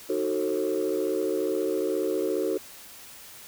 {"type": "chord", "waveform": "sine", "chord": "D# diminished seventh", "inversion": "none", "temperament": "just", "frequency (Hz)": [311.1, 373.4, 448, 537.6], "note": ["D#4", "F#4", "A4", "C5"], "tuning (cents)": [0, 16, 31, 47], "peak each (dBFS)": [-30, -27, -28, -31], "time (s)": [0.09, 2.58], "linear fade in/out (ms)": 10, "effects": ["tanh soft clip ceiling -18 dBFS", "white hiss -46 dBFS RMS until 3.47 s"]}